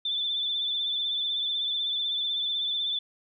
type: tone with vibrato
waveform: sine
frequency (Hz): 3520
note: A7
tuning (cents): 0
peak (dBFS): -26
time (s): 0.05-2.99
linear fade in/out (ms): 5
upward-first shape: sine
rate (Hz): 16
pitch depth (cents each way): 35
effects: none